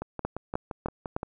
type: two click trains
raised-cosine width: 1 ms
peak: -19 / -14 dBFS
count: 8 / 4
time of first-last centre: 0.02-1.231 / 0.25-1.165 s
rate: 5.78 / 3.28 Hz
effects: none